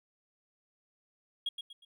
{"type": "tone with echo", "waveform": "triangle", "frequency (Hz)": 3286, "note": "G#7", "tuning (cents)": -19, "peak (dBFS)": -27, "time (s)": [1.46, 1.49], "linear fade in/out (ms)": 5, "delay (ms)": 120, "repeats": 3, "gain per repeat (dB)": -9, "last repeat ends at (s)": 1.85, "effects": ["tanh soft clip ceiling -27 dBFS"]}